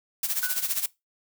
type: noise with tremolo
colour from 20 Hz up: blue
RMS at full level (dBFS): -25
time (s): 0.23-0.86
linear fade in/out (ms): 2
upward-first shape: sine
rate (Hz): 15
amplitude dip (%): 75
type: tone with exponential decay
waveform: triangle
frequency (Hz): 1487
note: F#6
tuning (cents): +8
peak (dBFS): -25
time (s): 0.43-0.77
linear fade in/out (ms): 0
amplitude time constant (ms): 72
effects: noise-tail reverb RT60 0.2 s tail -21 dB re dry